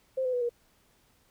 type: tone with pitch steps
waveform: sine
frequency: 523.3 / 507.2 / 491.7 / 476.6 Hz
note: C5 / B4 / B4 / A#4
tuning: 0 / +46 / -8 / +38 cents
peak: -26 dBFS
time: 0.17-0.494 s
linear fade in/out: 10 ms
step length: 81 ms
effects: pink hiss -66 dBFS RMS until 1.3 s